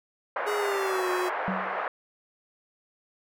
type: band-pass noise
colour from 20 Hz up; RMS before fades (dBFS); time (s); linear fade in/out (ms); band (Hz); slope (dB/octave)
pink; -31; 0.36-1.88; 2; 560 to 1800; 24
type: tone with pitch glide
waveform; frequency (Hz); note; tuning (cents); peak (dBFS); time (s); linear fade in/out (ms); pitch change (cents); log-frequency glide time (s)
square; 415.3 to 363.6; G#4 to F#4; 0 to -30; -28; 0.46-1.3; 20; -230; 0.56-1.09
type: tone with exponential decay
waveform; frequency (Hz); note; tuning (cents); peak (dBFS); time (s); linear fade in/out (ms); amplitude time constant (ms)
sine; 188.7; F#3; +34; -25; 1.48-1.84; 0; 78
effects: none